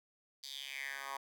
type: tone with high-pass filter sweep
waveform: 10% pulse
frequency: 137.4 Hz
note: C#3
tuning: 15 cents flat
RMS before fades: -44 dBFS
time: 0.43-1.17 s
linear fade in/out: 5 ms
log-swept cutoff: 4500 to 1000 Hz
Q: 4.8
effects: none